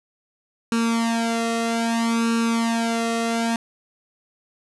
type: tone with flanger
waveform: sawtooth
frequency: 230 Hz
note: A#3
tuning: 23 cents flat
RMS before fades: -22 dBFS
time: 0.72-3.56 s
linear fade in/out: 2 ms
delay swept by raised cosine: 0.74 to 1.55 ms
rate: 0.62 Hz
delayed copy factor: +0.9
effects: resampled to 24000 Hz + 7-bit